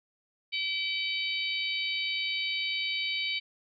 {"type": "harmonic tone with a mistuned harmonic", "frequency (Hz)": 760, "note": "F#5", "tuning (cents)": 46, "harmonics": [3, 4, 5, 6], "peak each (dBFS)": [-32, -34, -36, -38], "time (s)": [0.52, 3.4], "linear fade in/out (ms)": 20, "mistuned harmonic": 3, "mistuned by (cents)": 22, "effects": []}